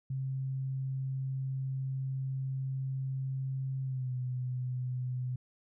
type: tone with pitch glide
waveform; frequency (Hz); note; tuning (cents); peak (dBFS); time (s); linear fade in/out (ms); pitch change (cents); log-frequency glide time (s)
sine; 133.1 to 126.28; C3 to B2; +30 to +39; -32; 0.1-5.36; 5; -91; 3.83-4.13
effects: none